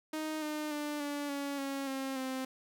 sawtooth tone with pitch steps, 311.1 / 303.5 / 296 / 288.8 / 281.7 / 274.8 / 268 / 261.5 Hz, D#4 / D#4 / D4 / D4 / C#4 / C#4 / C4 / C4, 0 / -43 / +14 / -29 / +28 / -15 / +42 / -1 cents, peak -31 dBFS, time 0.13-2.45 s, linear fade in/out 5 ms, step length 290 ms, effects none

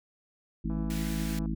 harmonic tone, 53.7 Hz, A1, 41 cents flat, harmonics 1 / 3 / 4 / 5 / 6, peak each -33 / -34 / -34 / -40 / -39 dBFS, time 0.64-1.55 s, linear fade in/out 10 ms
click train, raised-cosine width 1 ms, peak -34 dBFS, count 127, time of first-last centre 0.7-1.459 s, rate 166 Hz
pink high-pass noise, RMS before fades -43 dBFS, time 0.9-1.39 s, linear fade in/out 2 ms, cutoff 1400 Hz, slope 96 dB/octave
effects none

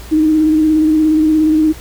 sine tone with vibrato, 311.1 Hz, D#4, in tune, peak -8 dBFS, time 0.11-1.73 s, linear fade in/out 20 ms, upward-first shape square, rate 17 Hz, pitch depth 22 cents each way, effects added 60 Hz sine -32 dBFS peak until 1.8 s + pink hiss -36 dBFS RMS until 1.8 s

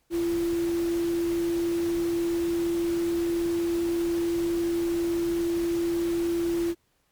sine tone in noise, 340 Hz, F4, 46 cents flat, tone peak -23 dBFS, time 0.1-6.75 s, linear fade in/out 50 ms, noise pink, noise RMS -40 dBFS, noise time 0.1-6.75 s, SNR +14 dB, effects pink hiss -70 dBFS RMS until 7.11 s + MP3 96 kbps

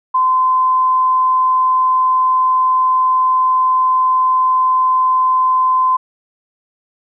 sine tone, 1029 Hz, C6, 29 cents flat, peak -10 dBFS, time 0.14-5.97 s, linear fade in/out 10 ms, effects none

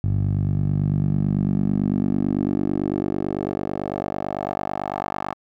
10% pulse tone with band-pass filter sweep, 49 Hz, G1, in tune, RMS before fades -23 dBFS, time 0.04-5.34 s, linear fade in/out 0 ms, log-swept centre 100 to 950 Hz, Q 2.3, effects none

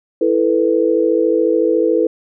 sine chord, E suspended fourth, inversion none, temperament equal, 329.6 / 440 / 493.9 Hz, E4 / A4 / B4, 0 / 0 / 0 cents, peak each -16 dBFS, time 0.21-2.07 s, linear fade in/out 5 ms, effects none

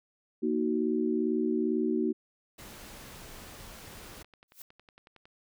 sine chord, D# minor, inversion second, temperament just, 233.3 / 311.1 / 373.4 Hz, A#3 / D#4 / F#4, +2 / 0 / +16 cents, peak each -30 dBFS, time 0.42-2.13 s, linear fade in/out 20 ms
pink noise, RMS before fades -47 dBFS, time 2.58-4.23 s, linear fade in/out 10 ms
click train, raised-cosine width 0.3 ms, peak -38 dBFS, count 21, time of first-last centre 3.42-5.255 s, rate 10.9 Hz
blue noise with exponential growth, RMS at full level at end -43 dBFS, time 4.48-4.62 s, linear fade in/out 1 ms, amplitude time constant 29 ms
effects none

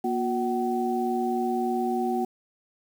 sine tone cluster, 238.4 / 361.7 / 757 Hz, A#3 / F#4 / F#5, +39 / -39 / +39 cents, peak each -28 dBFS, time 0.04-2.25 s, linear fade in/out 5 ms, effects 8-bit

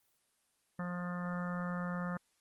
harmonic tone, 177.1 Hz, F3, 24 cents sharp, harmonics 1 / 3 / 4 / 5 / 6 / 7 / 8 / 9 / 10, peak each -36 / -45 / -51 / -53 / -50 / -45 / -48 / -58 / -49 dBFS, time 0.79-2.17 s, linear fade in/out 2 ms, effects white hiss -75 dBFS RMS until 2.4 s + Opus 24 kbps

